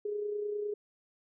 sine tone with amplitude modulation, 415.3 Hz, G#4, in tune, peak -30 dBFS, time 0.05-0.74 s, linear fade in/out 5 ms, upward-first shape sine, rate 29.8 Hz, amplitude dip 45%, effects none

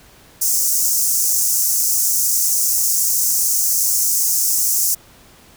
pink high-pass noise, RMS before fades -17 dBFS, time 0.41-4.95 s, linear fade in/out 10 ms, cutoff 5700 Hz, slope 48 dB/octave, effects pink hiss -47 dBFS RMS until 5.56 s

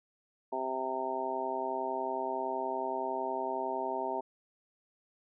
harmonic tone, 130.81 Hz, C3, in tune, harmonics 2 / 3 / 4 / 5 / 6 / 7, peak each -44 / -38 / -44 / -37 / -40 / -36 dBFS, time 0.52-4.21 s, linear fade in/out 10 ms, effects none

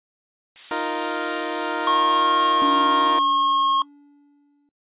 violet noise, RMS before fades -26 dBFS, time 0.56-1.62 s, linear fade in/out 0 ms
15% pulse chord, Eb suspended second, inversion none, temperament equal, 311.1 / 349.2 / 466.2 Hz, Eb4 / F4 / Bb4, 0 / 0 / 0 cents, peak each -22 dBFS, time 0.71-3.19 s, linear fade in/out 2 ms
square tone, 1082 Hz, C#6, 42 cents flat, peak -18 dBFS, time 1.87-3.82 s, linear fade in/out 2 ms
triangle tone with exponential decay, 287.5 Hz, D4, 37 cents flat, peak -19 dBFS, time 2.62-4.69 s, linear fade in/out 1 ms, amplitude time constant 450 ms
effects noise-tail reverb RT60 0.1 s tail -20 dB re dry + resampled to 8000 Hz

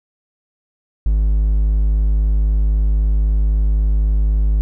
triangle tone, 51.91 Hz, G#1, in tune, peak -10 dBFS, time 1.06-4.61 s, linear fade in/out 0 ms, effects none

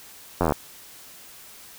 slowing click train, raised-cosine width 1 ms, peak -7 dBFS, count 10, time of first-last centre 0.41-0.522 s, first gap 11 ms, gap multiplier 1.03, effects white hiss -46 dBFS RMS until 1.78 s

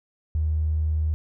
triangle tone with tanh clipping, 77.78 Hz, D#2, in tune, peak -20 dBFS, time 0.35-1.14 s, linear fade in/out 0 ms, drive 2 dB, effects none

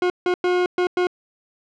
40% pulse tone bursts at uneven times, 359.6 Hz, F#4, 49 cents flat, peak -16 dBFS, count 5, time 0.02-0.1 / 0.26-0.34 / 0.44-0.66 / 0.78-0.87 / 0.97-1.07 s, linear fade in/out 2 ms, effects low-pass 3000 Hz 12 dB/octave

